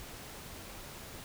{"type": "silence", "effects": ["pink hiss -47 dBFS RMS until 1.24 s"]}